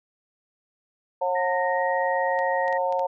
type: harmonic tone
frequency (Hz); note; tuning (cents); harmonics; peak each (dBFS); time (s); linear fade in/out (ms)
180.8; F#3; -40; 3 / 4 / 5; -25 / -28 / -26; 1.21-3.07; 10
type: tone with pitch glide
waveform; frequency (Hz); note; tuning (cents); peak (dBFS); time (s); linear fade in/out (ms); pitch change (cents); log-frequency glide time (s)
sine; 1864.7 to 1877.7; A#6 to A#6; 0 to +12; -29; 1.35-2.78; 10; +12; 1.72-1.81
type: clicks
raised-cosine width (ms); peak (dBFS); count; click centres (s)
0.2; -25; 5; 2.39 / 2.68 / 2.727 / 2.925 / 2.994
effects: none